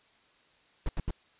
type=noise bursts; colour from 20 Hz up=brown; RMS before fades=-29 dBFS; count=3; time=0.86-1.108 s; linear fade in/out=2 ms; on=30 ms; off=79 ms; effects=white hiss -64 dBFS RMS until 1.39 s + resampled to 8000 Hz